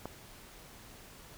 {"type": "click", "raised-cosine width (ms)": 1, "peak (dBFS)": -24, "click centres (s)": 0.056, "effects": ["pink hiss -53 dBFS RMS until 1.37 s"]}